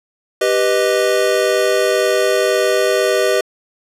square chord, G augmented, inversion none, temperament equal, 392 / 493.9 / 622.3 Hz, G4 / B4 / D#5, 0 / 0 / 0 cents, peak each -18 dBFS, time 0.41-3.41 s, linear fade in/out 5 ms, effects low-pass 12000 Hz 12 dB/octave

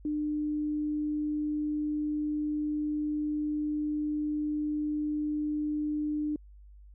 sine tone, 300 Hz, D4, 37 cents sharp, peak -28 dBFS, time 0.05-6.36 s, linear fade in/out 2 ms, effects added 50 Hz sine -49 dBFS peak until 6.94 s

